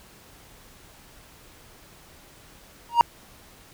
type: tone with exponential growth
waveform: triangle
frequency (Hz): 942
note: A#5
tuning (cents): +18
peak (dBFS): -6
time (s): 2.89-3.01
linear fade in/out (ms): 0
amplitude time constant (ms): 25
effects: pink hiss -51 dBFS RMS until 3.73 s